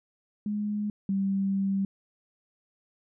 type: tone pair in turn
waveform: sine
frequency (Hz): 208.5 / 195.26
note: G#3 / G3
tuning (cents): +7 / -7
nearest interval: minor second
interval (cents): 114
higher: first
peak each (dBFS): -27 / -24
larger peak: second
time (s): 0.46-0.9 / 1.09-1.85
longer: second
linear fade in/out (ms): 2
effects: none